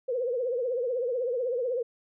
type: tone with vibrato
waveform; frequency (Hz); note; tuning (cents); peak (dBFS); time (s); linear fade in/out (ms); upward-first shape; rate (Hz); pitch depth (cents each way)
sine; 493.9; B4; 0; -26; 0.08-1.83; 10; triangle; 16; 140
effects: none